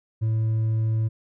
sine tone with hard clipping, 110.8 Hz, A2, 13 cents sharp, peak -21 dBFS, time 0.21-1.09 s, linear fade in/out 20 ms, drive 2 dB, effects none

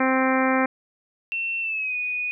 harmonic tone, 261.6 Hz, C4, in tune, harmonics 1 / 2 / 3 / 4 / 5 / 6 / 7 / 8 / 9, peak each -22 / -25 / -27 / -28 / -29 / -30 / -30 / -31 / -32 dBFS, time 0-0.66 s, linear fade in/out 5 ms
sine tone with pitch glide, 2700 to 2476 Hz, E7 to D#7, +41 to -9 cents, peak -24 dBFS, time 1.32-2.31 s, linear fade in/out 0 ms, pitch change -150 cents, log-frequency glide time 1.61-1.96 s
effects none

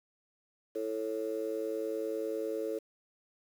sine chord, A major, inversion second, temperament just, 330 / 440 / 550 Hz, E4 / A4 / C#5, +2 / 0 / -14 cents, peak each -38 / -34 / -37 dBFS, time 0.75-2.79 s, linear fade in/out 10 ms, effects tanh soft clip ceiling -24 dBFS + 9-bit

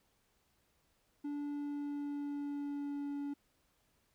triangle tone with pitch glide, 289.8 to 285 Hz, D4 to C#4, -23 to +48 cents, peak -35 dBFS, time 1.24-3.34 s, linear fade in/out 10 ms, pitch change -29 cents, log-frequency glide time 1.44-3.2 s, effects pink hiss -75 dBFS RMS until 4.14 s

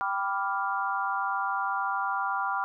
sine chord, G dominant seventh, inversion none, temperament equal, 784 / 987.8 / 1174.7 / 1396.9 Hz, G5 / B5 / D6 / F6, 0 / 0 / 0 / 0 cents, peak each -32 dBFS, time 0.01-2.64 s, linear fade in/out 0 ms, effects none

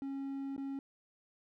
triangle tone with dropouts, 273.8 Hz, C#4, 21 cents flat, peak -35 dBFS, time 0.02-0.79 s, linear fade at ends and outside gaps 1 ms, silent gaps 0.564-0.579 s, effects none

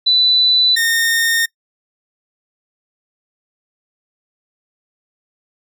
sine / sawtooth tone pair in turn, 3985 / 1834.5 Hz, B7 / A#6, +15 / -28 cents, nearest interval octave + minor second, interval 1343 cents, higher first, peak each -10 dBFS, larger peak neither, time 0.06-0.76 / 0.76-1.46 s, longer neither, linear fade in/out 10 ms, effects noise-tail reverb RT60 0.1 s tail -23 dB re dry

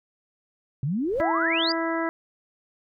sine exponential sweep, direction up, 125.6 to 5000 Hz, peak -23 dBFS, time 0.83-1.72 s, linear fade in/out 2 ms
brown noise with exponential growth, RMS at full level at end -37 dBFS, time 0.93-1.21 s, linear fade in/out 0 ms, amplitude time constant 60 ms
harmonic tone, 329.4 Hz, E4, 1 cent flat, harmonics 1 / 2 / 3 / 4 / 5 / 6, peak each -27 / -30 / -32 / -33 / -34 / -35 dBFS, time 1.2-2.09 s, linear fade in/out 0 ms
effects none

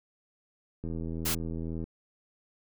click train, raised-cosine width 3 ms, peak -24 dBFS, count 83, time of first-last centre 0.84-1.84 s, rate 82 Hz
white noise, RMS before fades -30 dBFS, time 1.25-1.35 s, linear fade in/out 10 ms
effects none

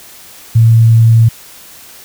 sine tone, 113.8 Hz, A#2, 41 cents flat, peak -3 dBFS, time 0.55-1.29 s, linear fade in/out 10 ms, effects white hiss -36 dBFS RMS until 2.04 s

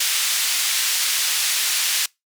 pink band-pass noise, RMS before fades -21 dBFS, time 0-2.06 s, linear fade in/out 5 ms, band 2700 to 13000 Hz, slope 12 dB/octave, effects noise-tail reverb RT60 0.2 s tail -25 dB re dry

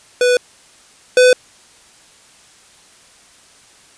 square tone pair in turn, 493.9 / 502 Hz, B4 / B4, 0 / +28 cents, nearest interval unison, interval 28 cents, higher second, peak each -11 / -7 dBFS, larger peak second, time 0.21-0.37 / 1.17-1.33 s, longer neither, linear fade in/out 2 ms, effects white hiss -47 dBFS RMS until 3.97 s + resampled to 22050 Hz

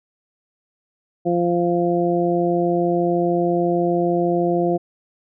harmonic tone, 173.6 Hz, F3, 10 cents flat, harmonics 1 / 2 / 3 / 4, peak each -23 / -19 / -24 / -23 dBFS, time 1.25-4.78 s, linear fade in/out 20 ms, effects none

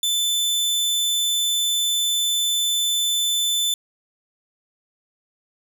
sawtooth tone, 3520 Hz, A7, in tune, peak -16 dBFS, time 0.03-3.74 s, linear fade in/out 2 ms, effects 8-bit

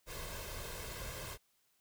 pink noise with comb filter, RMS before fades -44 dBFS, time 0.06-1.38 s, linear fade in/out 50 ms, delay 1.9 ms, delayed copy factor +0.65, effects white hiss -75 dBFS RMS until 1.8 s

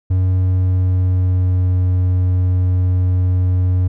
triangle tone with pitch glide, 92.5 to 91.23 Hz, F#2 to F#2, 0 to -24 cents, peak -10 dBFS, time 0.1-3.88 s, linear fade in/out 10 ms, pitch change -24 cents, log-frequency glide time 0.27-1.75 s, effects none

